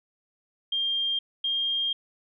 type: tone pair in turn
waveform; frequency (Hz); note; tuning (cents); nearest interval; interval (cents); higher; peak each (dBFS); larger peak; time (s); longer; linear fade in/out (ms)
sine; 3200 / 3214; G7 / G7; +35 / +43; unison; 8; second; -24; neither; 0.72-1.19 / 1.44-1.93; second; 5
effects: none